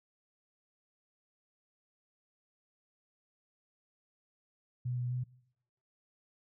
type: tone with pitch steps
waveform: sine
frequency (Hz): 124 / 123.1 / 125.3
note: B2 / B2 / B2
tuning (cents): +7 / -5 / +25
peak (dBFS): -32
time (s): 4.85-5.24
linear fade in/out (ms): 10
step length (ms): 130
effects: noise-tail reverb RT60 0.8 s tail -23 dB re dry